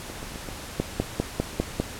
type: two click trains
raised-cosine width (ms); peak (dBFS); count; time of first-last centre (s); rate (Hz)
2; -9 / -22; 6 / 4; 0.8-1.8 / 0.1-0.488; 5 / 7.74
effects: pink hiss -38 dBFS RMS until 1.99 s + low-pass 12000 Hz 12 dB/octave